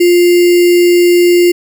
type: tone with sample-and-hold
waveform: sine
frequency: 351.1 Hz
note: F4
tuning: 9 cents sharp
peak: -4 dBFS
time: 0-1.52 s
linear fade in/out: 10 ms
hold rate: 2450 Hz
effects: none